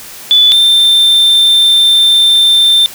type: tone pair in turn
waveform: sine / triangle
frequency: 3478 / 3574 Hz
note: A7 / A7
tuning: -21 / +26 cents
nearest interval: unison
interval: 47 cents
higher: second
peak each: -3 dBFS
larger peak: neither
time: 0.31-0.52 / 0.52-2.86 s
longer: second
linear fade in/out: 0 ms
effects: white hiss -30 dBFS RMS until 2.94 s